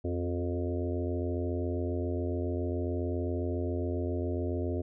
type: harmonic tone with a mistuned harmonic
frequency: 87.31 Hz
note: F2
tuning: in tune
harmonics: 1 / 3 / 4 / 5 / 6 / 7 / 8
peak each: -32 / -36 / -36 / -39 / -46 / -41 / -50 dBFS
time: 0.04-4.82 s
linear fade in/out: 10 ms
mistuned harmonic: 4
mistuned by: +33 cents
effects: none